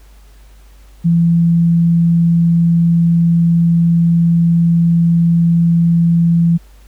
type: tone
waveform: sine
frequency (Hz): 168.5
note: E3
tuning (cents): +38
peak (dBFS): -8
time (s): 1.04-6.58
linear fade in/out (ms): 20
effects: added 50 Hz sine -39 dBFS peak until 6.87 s + pink hiss -51 dBFS RMS until 6.87 s